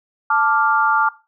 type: chord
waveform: sine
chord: D minor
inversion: second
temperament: equal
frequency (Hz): 880 / 1174.7 / 1396.9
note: A5 / D6 / F6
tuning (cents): 0 / 0 / 0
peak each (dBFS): -18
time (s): 0.3-1.09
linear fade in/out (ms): 5
effects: noise-tail reverb RT60 0.3 s tail -19 dB re dry